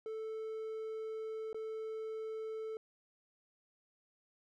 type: tone with dropouts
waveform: triangle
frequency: 440 Hz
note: A4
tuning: in tune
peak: -37 dBFS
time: 0.06-2.77 s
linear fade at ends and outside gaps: 1 ms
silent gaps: 1.53-1.545 s
effects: none